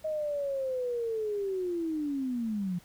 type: linear sweep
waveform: sine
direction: down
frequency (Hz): 630 to 171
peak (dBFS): -29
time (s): 0.04-2.79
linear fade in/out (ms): 10
effects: pink hiss -58 dBFS RMS until 2.84 s